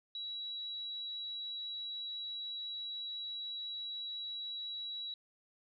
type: tone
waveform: sine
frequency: 3898 Hz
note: B7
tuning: 23 cents flat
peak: -39 dBFS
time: 0.15-5.14 s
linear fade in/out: 2 ms
effects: none